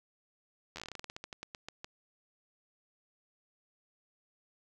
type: slowing click train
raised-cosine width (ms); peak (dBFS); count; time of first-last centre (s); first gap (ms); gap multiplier
0.2; -25; 20; 0.76-1.845; 11; 1.16
effects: none